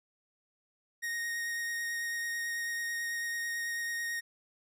45% pulse tone with vibrato, 1864.7 Hz, A#6, in tune, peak -33 dBFS, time 1.02-4.21 s, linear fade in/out 20 ms, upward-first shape triangle, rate 9.1 Hz, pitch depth 13 cents each way, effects none

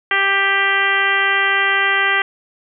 harmonic tone, 393.5 Hz, G4, 7 cents sharp, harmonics 1 / 2 / 3 / 4 / 5 / 6 / 7 / 8, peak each -27 / -25 / -22 / -19 / -17 / -25 / -25 / -26 dBFS, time 0.11-2.22 s, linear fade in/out 2 ms, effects none

